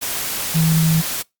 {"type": "tone in noise", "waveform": "sine", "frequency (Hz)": 161.2, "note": "E3", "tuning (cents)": -38, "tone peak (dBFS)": -13, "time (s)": [0.54, 1.02], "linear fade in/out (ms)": 20, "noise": "white", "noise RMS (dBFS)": -24, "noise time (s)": [0.01, 1.23], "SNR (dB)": 8, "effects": ["noise-tail reverb RT60 0.2 s tail -25 dB re dry", "Opus 48 kbps"]}